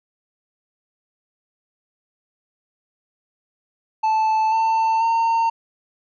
triangle tone with pitch steps, 876 / 894.4 / 913.2 Hz, A5 / A5 / A#5, -8 / +28 / -36 cents, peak -14 dBFS, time 4.03-5.5 s, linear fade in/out 10 ms, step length 490 ms, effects resampled to 16000 Hz

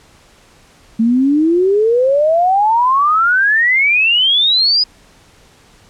sine exponential sweep, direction up, 220 to 5030 Hz, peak -9 dBFS, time 0.99-4.84 s, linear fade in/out 10 ms, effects pink hiss -47 dBFS RMS until 5.89 s + low-pass 9000 Hz 12 dB/octave

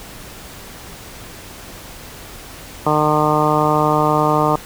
harmonic tone, 151.7 Hz, D#3, 44 cents flat, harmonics 1 / 2 / 3 / 4 / 5 / 6 / 7 / 8, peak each -21 / -21 / -21 / -21 / -21 / -21 / -21 / -21 dBFS, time 2.86-4.56 s, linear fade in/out 5 ms, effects pink hiss -36 dBFS RMS until 4.65 s

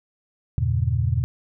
sine chord, E diminished seventh, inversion none, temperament just, 82.41 / 98.89 / 118.67 / 142.4 Hz, E2 / G2 / Bb2 / Db3, 0 / +16 / +31 / +47 cents, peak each -24 / -26 / -22 / -28 dBFS, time 0.58-1.24 s, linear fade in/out 0 ms, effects none

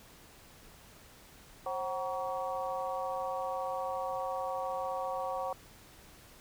harmonic tone with a mistuned harmonic, 188.1 Hz, F#3, 29 cents sharp, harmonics 3 / 4 / 5 / 6, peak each -37 / -37 / -41 / -40 dBFS, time 1.66-5.53 s, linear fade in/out 2 ms, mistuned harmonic 3, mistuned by -92 cents, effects pink hiss -56 dBFS RMS until 6.4 s

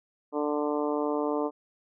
harmonic tone, 148.1 Hz, D3, 15 cents sharp, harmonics 2 / 3 / 4 / 5 / 6 / 7 / 8, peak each -30 / -30 / -33 / -38 / -37 / -37 / -42 dBFS, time 0.32-1.51 s, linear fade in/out 50 ms, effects none

